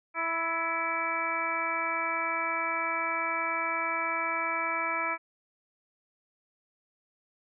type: harmonic tone with a mistuned harmonic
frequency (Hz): 329.6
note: E4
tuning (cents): 0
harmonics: 1 / 2 / 3 / 4 / 5 / 6 / 7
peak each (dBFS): -43 / -38 / -34 / -33 / -39 / -41 / -32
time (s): 0.14-5.18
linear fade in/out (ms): 50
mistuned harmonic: 5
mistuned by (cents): +37
effects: none